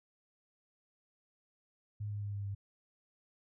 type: tone with pitch steps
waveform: sine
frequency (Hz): 104.2 / 103.06 / 101.94 / 100.83 / 99.72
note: G#2 / G#2 / G#2 / G2 / G2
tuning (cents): +6 / -13 / -32 / +49 / +30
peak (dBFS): -36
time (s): 2-2.55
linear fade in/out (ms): 10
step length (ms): 110
effects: none